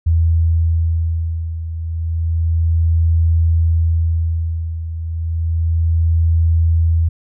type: beating tone pair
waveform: sine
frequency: 82.2 / 82.51 Hz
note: E2 / E2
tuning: -4 / +2 cents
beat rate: 0.31 Hz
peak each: -14 / -19 dBFS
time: 0.06-7.09 s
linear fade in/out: 10 ms
effects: none